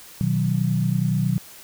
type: chord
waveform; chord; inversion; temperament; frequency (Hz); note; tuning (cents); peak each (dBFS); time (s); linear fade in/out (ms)
sine; B major; none; equal; 123.47 / 155.56 / 185; B2 / D#3 / F#3; 0 / 0 / 0; -23; 0.21-1.38; 0
effects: white hiss -44 dBFS RMS until 1.63 s